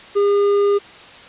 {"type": "tone with hard clipping", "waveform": "triangle", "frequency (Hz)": 405, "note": "G#4", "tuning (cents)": -43, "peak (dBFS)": -14, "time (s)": [0.15, 0.79], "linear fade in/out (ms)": 20, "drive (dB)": 9, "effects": ["white hiss -40 dBFS RMS until 1.28 s", "resampled to 8000 Hz"]}